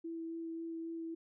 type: tone with vibrato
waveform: sine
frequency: 329.6 Hz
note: E4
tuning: in tune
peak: -39 dBFS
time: 0.04-1.15 s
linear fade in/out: 10 ms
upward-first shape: sine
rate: 3.7 Hz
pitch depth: 10 cents each way
effects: none